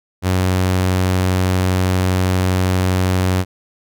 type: tone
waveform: sawtooth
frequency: 92.5 Hz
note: F#2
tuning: in tune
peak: -10 dBFS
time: 0.22-3.45 s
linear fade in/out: 50 ms
effects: none